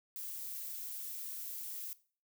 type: noise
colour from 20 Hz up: violet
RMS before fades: -43 dBFS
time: 0.16-1.93 s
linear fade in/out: 0 ms
effects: noise-tail reverb RT60 0.4 s tail -18 dB re dry